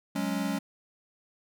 square chord, F# suspended second, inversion none, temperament equal, 185 / 207.7 / 277.2 Hz, F#3 / G#3 / C#4, 0 / 0 / 0 cents, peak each -34 / -33 / -33 dBFS, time 0.15-0.59 s, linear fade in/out 10 ms, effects none

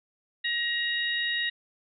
harmonic tone, 945 Hz, A#5, 23 cents sharp, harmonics 2 / 3 / 4, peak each -28 / -34 / -31 dBFS, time 0.44-1.5 s, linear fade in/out 10 ms, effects none

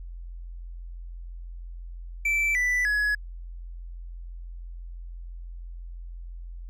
triangle tone with pitch steps, 2328 / 1980.4 / 1684.6 Hz, D7 / B6 / G#6, -16 / +4 / +24 cents, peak -20 dBFS, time 2.25-3.15 s, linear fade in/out 5 ms, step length 300 ms, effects added 43 Hz sine -36 dBFS peak until 6.69 s

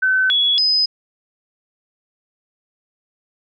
sine tone with pitch steps, 1523 / 3373 / 5030 Hz, F#6 / G#7 / D#8, +50 / +26 / +18 cents, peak -13 dBFS, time 0.02-0.86 s, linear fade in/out 10 ms, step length 280 ms, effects none

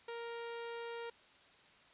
sawtooth tone, 467.1 Hz, A#4, 3 cents sharp, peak -38 dBFS, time 0.08-1.1 s, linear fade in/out 5 ms, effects white hiss -63 dBFS RMS until 1.93 s + resampled to 8000 Hz

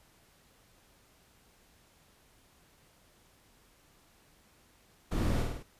brown noise with echo, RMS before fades -32 dBFS, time 5.11-5.43 s, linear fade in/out 10 ms, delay 50 ms, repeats 4, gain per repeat -3 dB, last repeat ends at 5.63 s, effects pink hiss -64 dBFS RMS until 5.79 s + resampled to 32000 Hz

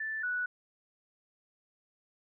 sine tone pair in turn, 1760 / 1475.3 Hz, A6 / F#6, 0 / -5 cents, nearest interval minor third, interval 305 cents, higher first, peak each -33 / -30 dBFS, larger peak second, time 0-0.23 / 0.23-0.46 s, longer neither, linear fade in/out 5 ms, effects none

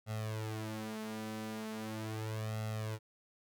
sawtooth tone with flanger, 109.2 Hz, A2, 13 cents flat, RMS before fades -40 dBFS, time 0.06-2.99 s, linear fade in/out 50 ms, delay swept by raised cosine 1.5 to 5.2 ms, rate 0.39 Hz, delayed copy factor +0.95, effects none

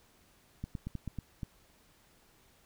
clicks, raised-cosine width 5 ms, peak -25 dBFS, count 7, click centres 0.64 / 0.752 / 0.87 / 0.953 / 1.077 / 1.187 / 1.432 s, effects pink hiss -65 dBFS RMS until 2.65 s

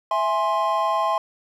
triangle chord, E augmented, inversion none, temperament equal with one note detuned, 659.3 / 830.6 / 1052 Hz, E5 / G#5 / B#5, 0 / 0 / +9 cents, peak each -23 / -23 / -20 dBFS, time 0.11-1.18 s, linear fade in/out 2 ms, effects none

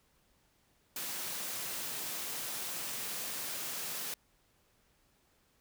white high-pass noise, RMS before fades -39 dBFS, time 0.96-4.14 s, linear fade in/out 2 ms, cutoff 110 Hz, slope 96 dB/octave, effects pink hiss -71 dBFS RMS until 5.6 s

